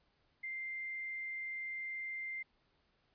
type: tone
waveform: sine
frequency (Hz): 2093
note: C7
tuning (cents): 0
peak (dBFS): -39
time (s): 0.43-2.43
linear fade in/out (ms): 10
effects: pink hiss -75 dBFS RMS until 3.14 s + resampled to 11025 Hz